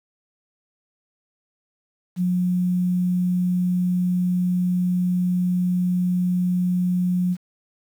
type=tone with quantisation; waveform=sine; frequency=180 Hz; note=F#3; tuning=47 cents flat; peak=-18 dBFS; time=2.16-7.37 s; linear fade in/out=50 ms; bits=8; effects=none